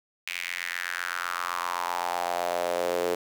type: tone with high-pass filter sweep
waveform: sawtooth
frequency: 87.8 Hz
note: F2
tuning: 10 cents sharp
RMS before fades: -30 dBFS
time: 0.27-3.15 s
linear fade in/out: 5 ms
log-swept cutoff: 2400 to 440 Hz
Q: 4.1
effects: 8-bit